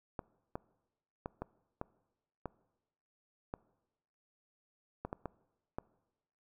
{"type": "clicks", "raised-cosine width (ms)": 1, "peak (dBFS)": -24, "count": 11, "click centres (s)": [0.192, 0.555, 1.259, 1.42, 1.814, 2.457, 3.539, 5.05, 5.129, 5.257, 5.785], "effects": ["noise-tail reverb RT60 1.0 s tail -22 dB re dry"]}